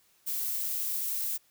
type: noise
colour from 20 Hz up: violet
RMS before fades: -32 dBFS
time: 0.26-1.38 s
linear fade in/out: 20 ms
effects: white hiss -66 dBFS RMS until 1.5 s